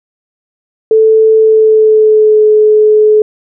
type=tone with pitch glide; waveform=sine; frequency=440 to 427.5 Hz; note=A4 to A4; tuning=0 to -50 cents; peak=-3 dBFS; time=0.91-3.22 s; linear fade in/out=2 ms; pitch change=-50 cents; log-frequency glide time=1.37-2.44 s; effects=none